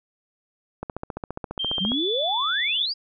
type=click train; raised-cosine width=1 ms; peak=-16 dBFS; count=17; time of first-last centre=0.83-1.918 s; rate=14.7 Hz
type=tone with pitch glide; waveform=sine; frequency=3161 to 3467 Hz; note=G7 to A7; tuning=+14 to -26 cents; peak=-24 dBFS; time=1.59-2.86 s; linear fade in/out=10 ms; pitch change=+160 cents; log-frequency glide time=1.84-1.99 s
type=exponential sweep; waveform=sine; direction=up; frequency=174.61 to 5010 Hz; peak=-24 dBFS; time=1.8-2.94 s; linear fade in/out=20 ms
effects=none